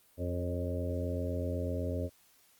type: harmonic tone with a mistuned harmonic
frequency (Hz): 88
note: F2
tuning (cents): +14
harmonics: 1 / 2 / 3 / 4 / 5 / 6 / 7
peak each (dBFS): -34 / -44 / -39 / -45 / -42 / -40 / -42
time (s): 0.17-2.1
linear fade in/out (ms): 50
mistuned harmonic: 6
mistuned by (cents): +32
effects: white hiss -65 dBFS RMS until 2.59 s + Opus 32 kbps